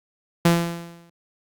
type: tone with exponential decay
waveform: sawtooth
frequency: 170 Hz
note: F3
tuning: 46 cents flat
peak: -8 dBFS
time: 0.45-1.1 s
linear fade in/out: 5 ms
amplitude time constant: 140 ms
effects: Opus 48 kbps